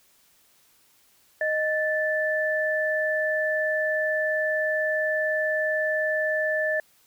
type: tone pair together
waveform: sine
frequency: 621.2 / 1757 Hz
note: D#5 / A6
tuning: -3 / -3 cents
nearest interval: octave + tritone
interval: 1800 cents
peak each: -25 dBFS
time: 1.41-6.8 s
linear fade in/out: 2 ms
effects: white hiss -61 dBFS RMS until 7.06 s